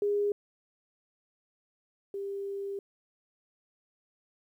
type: tone pair in turn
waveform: sine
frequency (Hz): 409.3 / 397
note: G#4 / G4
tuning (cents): -25 / +22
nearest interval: minor second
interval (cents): 53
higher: first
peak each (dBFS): -25 / -33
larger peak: first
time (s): 0.02-0.32 / 2.14-2.79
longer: second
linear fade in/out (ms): 2
effects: 11-bit